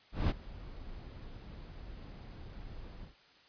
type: noise with ADSR envelope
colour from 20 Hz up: brown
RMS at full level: -26 dBFS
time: 0.12-3.15 s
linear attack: 180 ms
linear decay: 25 ms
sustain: -21 dB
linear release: 120 ms
effects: white hiss -62 dBFS RMS until 3.48 s + resampled to 11025 Hz